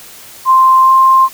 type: tone with pitch glide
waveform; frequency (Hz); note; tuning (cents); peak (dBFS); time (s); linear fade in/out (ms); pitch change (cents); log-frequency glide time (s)
sine; 1046.5 to 1054.4; C6 to C6; 0 to +13; -4; 0.45-1.29; 50; +13; 0.82-0.92
effects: white hiss -35 dBFS RMS until 1.33 s